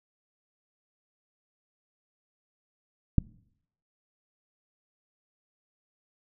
click, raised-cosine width 5 ms, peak -8 dBFS, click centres 3.183 s, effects noise-tail reverb RT60 0.7 s tail -23 dB re dry

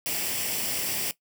white noise with comb filter, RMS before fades -29 dBFS, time 0.06-1.11 s, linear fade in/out 0 ms, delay 0.38 ms, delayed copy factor +0.55, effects noise-tail reverb RT60 0.1 s tail -17 dB re dry + high-pass 100 Hz 12 dB/octave

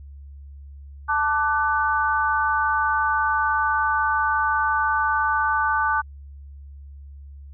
sine chord, D major, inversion second, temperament equal with one note detuned, 880 / 1174.7 / 1500.6 Hz, A5 / D6 / F#6, 0 / 0 / +24 cents, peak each -23 dBFS, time 1.08-6.02 s, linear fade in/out 20 ms, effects added 70 Hz sine -38 dBFS peak until 7.53 s

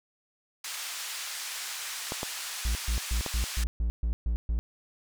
white band-pass noise, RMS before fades -37 dBFS, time 0.64-3.64 s, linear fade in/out 5 ms, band 1100 to 8200 Hz, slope 12 dB/octave
clicks, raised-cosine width 1 ms, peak -18 dBFS, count 3, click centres 2.121 / 2.231 / 3.263 s
triangle tone bursts, 57.1 Hz, A#1, 35 cents flat, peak -23 dBFS, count 9, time 2.65-4.59 s, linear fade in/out 0 ms, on 100 ms, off 130 ms
effects none

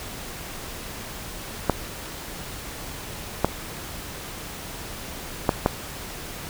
clicks, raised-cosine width 1 ms, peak -3 dBFS, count 4, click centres 1.697 / 3.446 / 5.492 / 5.661 s, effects pink hiss -36 dBFS RMS until 6.49 s

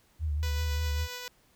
sine tone with vibrato, 76 Hz, D#2, 40 cents flat, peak -27 dBFS, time 0.19-1.08 s, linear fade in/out 50 ms, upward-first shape triangle, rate 5.1 Hz, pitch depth 85 cents each way
5% pulse tone with tremolo, 493.9 Hz, B4, in tune, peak -25 dBFS, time 0.43-1.28 s, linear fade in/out 0 ms, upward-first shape sine, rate 7.4 Hz, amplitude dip 25%
effects pink hiss -65 dBFS RMS until 1.55 s

